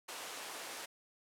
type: high-pass noise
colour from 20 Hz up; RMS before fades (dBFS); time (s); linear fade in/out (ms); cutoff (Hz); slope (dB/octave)
pink; -45; 0.08-0.86; 10; 540; 12
effects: low-pass 12000 Hz 12 dB/octave